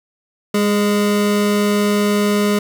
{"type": "tone pair together", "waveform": "square", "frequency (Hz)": [204.9, 415.3], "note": ["G#3", "G#4"], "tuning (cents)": [-23, 0], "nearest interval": "octave", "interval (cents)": 1223, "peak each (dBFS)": [-16, -19], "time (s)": [0.54, 2.59], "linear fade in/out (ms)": 5, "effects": []}